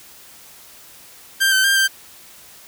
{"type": "tone with pitch steps", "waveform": "sawtooth", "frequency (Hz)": [1582, 1538, 1592, 1571], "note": ["G6", "G6", "G6", "G6"], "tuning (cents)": [15, -33, 26, 3], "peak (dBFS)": -10, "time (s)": [1.4, 1.88], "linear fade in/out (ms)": 20, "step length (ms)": 120, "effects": ["white hiss -44 dBFS RMS until 2.67 s"]}